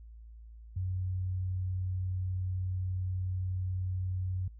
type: tone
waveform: sine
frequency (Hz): 92.5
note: F#2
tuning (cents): 0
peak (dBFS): -31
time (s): 0.76-4.48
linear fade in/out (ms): 5
effects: noise-tail reverb RT60 0.1 s tail -22 dB re dry + added 56 Hz sine -47 dBFS peak until 4.59 s